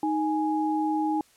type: tone pair together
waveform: sine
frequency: 311.6 / 832 Hz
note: D#4 / G#5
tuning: +3 / +3 cents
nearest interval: octave + perfect fourth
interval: 1700 cents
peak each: -25 / -27 dBFS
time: 0.03-1.21 s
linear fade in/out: 2 ms
effects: white hiss -60 dBFS RMS until 1.36 s + low-pass 11000 Hz 12 dB/octave